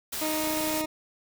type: noise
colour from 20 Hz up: white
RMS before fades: -33 dBFS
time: 0.12-0.82 s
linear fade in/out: 10 ms
type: tone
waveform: 20% pulse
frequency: 311.1 Hz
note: D#4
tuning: in tune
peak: -23 dBFS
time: 0.21-0.86 s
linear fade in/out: 10 ms
type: click train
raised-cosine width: 2 ms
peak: -30 dBFS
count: 13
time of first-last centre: 0.44-0.841 s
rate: 29.9 Hz
effects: none